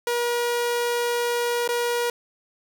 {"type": "tone with dropouts", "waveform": "sawtooth", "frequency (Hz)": 478.7, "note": "A#4", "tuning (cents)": 46, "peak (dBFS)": -18, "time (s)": [0.07, 2.1], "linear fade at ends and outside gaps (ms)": 2, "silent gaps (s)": [1.677, 1.689], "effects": []}